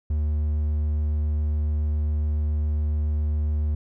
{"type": "tone with hard clipping", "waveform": "triangle", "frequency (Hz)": 75.6, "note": "D#2", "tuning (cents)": -49, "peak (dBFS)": -22, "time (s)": [0.1, 3.75], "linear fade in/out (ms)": 5, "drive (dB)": 6, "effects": []}